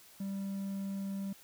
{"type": "tone", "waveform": "triangle", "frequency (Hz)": 196, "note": "G3", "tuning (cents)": 0, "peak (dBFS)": -33, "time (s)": [0.2, 1.33], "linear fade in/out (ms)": 5, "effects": ["white hiss -58 dBFS RMS until 1.43 s"]}